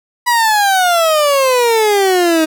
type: exponential sweep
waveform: 30% pulse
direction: down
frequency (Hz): 983 to 311.1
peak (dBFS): -7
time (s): 0.26-2.46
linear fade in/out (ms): 20
effects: none